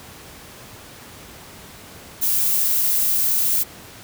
violet noise, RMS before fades -19 dBFS, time 2.21-3.64 s, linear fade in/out 20 ms, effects pink hiss -41 dBFS RMS until 4.03 s + high-pass 60 Hz 12 dB/octave

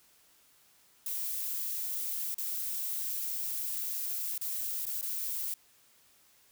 violet noise with dropouts, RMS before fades -35 dBFS, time 1.06-5.54 s, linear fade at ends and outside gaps 2 ms, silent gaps 2.344-2.382 / 4.379-4.413 / 4.855-4.866 / 5.012-5.027 s, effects white hiss -64 dBFS RMS until 6.51 s

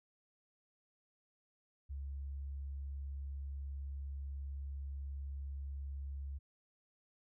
sine tone, 69.3 Hz, C#2, in tune, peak -40 dBFS, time 1.89-6.39 s, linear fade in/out 20 ms, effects none

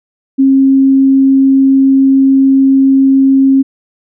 sine tone, 269.3 Hz, C#4, 50 cents flat, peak -4 dBFS, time 0.38-3.63 s, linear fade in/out 20 ms, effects none

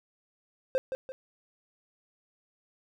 triangle tone with echo, 523.3 Hz, C5, in tune, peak -21 dBFS, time 0.75-0.78 s, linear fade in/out 0 ms, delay 170 ms, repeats 2, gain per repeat -7 dB, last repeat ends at 1.12 s, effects none

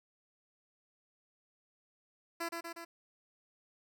10% pulse tone with echo, 336.4 Hz, E4, 35 cents sharp, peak -27 dBFS, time 2.4-2.49 s, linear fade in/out 10 ms, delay 120 ms, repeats 3, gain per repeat -3 dB, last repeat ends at 2.85 s, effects none

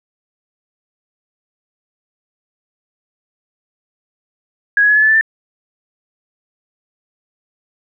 sine tone with pitch steps, 1655 / 1675.2 / 1695.6 / 1716.3 / 1737.3 / 1758.5 / 1779.9 Hz, G#6 / G#6 / G#6 / A6 / A6 / A6 / A6, -6 / +15 / +35 / -44 / -22 / -1 / +19 cents, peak -8 dBFS, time 4.77-5.211 s, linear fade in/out 2 ms, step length 63 ms, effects none

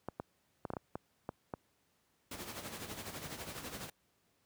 clicks, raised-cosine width 1 ms, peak -24 dBFS, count 9, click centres 0.086 / 0.199 / 0.652 / 0.703 / 0.736 / 0.768 / 0.955 / 1.291 / 1.538 s
pink noise with tremolo, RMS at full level -42 dBFS, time 2.31-3.9 s, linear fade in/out 5 ms, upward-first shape sine, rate 12 Hz, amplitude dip 60%
effects pink hiss -75 dBFS RMS until 4.45 s + high-pass 80 Hz 12 dB/octave

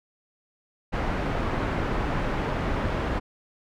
pink low-pass noise, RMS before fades -27 dBFS, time 0.92-3.2 s, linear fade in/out 20 ms, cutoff 1700 Hz, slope 12 dB/octave, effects none

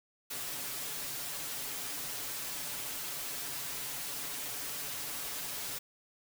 white noise with comb filter, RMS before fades -39 dBFS, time 0.3-5.79 s, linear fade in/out 10 ms, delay 7 ms, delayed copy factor +0.7, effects none

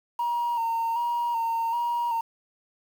sine tone with vibrato, 933 Hz, A#5, 1 cent sharp, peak -22 dBFS, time 0.19-2.21 s, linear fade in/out 5 ms, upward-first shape square, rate 1.3 Hz, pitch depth 32 cents each way, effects tanh soft clip ceiling -22 dBFS + 8-bit

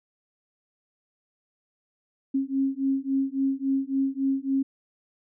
sine beating tone pair, 268.7 / 272.3 Hz, C4 / C#4, +46 / -31 cents, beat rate 3.6 Hz, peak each -26 dBFS, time 2.34-4.63 s, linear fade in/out 10 ms, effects none

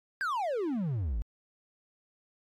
triangle exponential sweep, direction down, 1649 to 46.25 Hz, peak -27 dBFS, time 0.21-1.22 s, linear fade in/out 0 ms, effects AAC 48 kbps

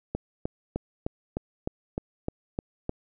click train, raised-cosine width 2 ms, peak -15 dBFS, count 10, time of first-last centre 0.15-2.894 s, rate 3.28 Hz, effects none

